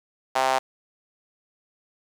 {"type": "tone with high-pass filter", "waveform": "sawtooth", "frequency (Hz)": 131.5, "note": "C3", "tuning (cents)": 9, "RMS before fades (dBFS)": -22, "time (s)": [0.35, 0.59], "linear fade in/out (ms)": 10, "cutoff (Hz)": 770, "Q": 3.4, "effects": ["low-pass 9000 Hz 12 dB/octave", "8-bit"]}